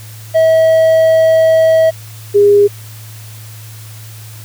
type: tone pair in turn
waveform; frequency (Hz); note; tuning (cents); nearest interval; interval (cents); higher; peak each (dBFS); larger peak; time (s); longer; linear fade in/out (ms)
triangle / sine; 645 / 407.5; E5 / G#4; -38 / -33; minor sixth; 795; first; -4; neither; 0.34-1.91 / 2.34-2.68; first; 20
effects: added 109 Hz sine -30 dBFS peak until 4.44 s + white hiss -37 dBFS RMS until 4.44 s